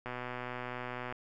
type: click train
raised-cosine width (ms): 0.5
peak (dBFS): -24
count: 133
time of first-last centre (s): 0.06-1.125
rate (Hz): 124
effects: none